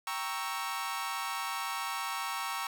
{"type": "chord", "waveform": "sawtooth", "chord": "G diminished seventh", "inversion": "none", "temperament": "equal", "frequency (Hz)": [784, 932.3, 1108.7, 1318.5], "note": ["G5", "Bb5", "Db6", "Fb6"], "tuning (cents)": [0, 0, 0, 0], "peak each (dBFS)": [-38, -35, -34, -36], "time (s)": [0.07, 2.67], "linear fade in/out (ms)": 2, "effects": []}